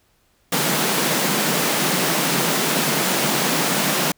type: high-pass noise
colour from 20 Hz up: pink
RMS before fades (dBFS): -20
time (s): 0.52-4.12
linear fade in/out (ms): 5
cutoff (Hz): 140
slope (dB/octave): 96
effects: pink hiss -62 dBFS RMS until 4.17 s